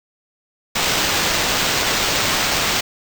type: noise with sample-and-hold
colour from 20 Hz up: violet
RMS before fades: -19 dBFS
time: 0.75-2.81 s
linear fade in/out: 10 ms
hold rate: 11025 Hz
effects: none